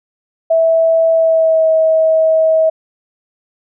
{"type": "tone with pitch glide", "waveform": "sine", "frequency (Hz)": [654, 640.2], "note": ["E5", "D#5"], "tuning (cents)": [-14, 49], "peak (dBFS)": -8, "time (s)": [0.5, 2.7], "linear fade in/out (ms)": 10, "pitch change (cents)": -37, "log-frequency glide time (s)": [1.12, 1.69], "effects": []}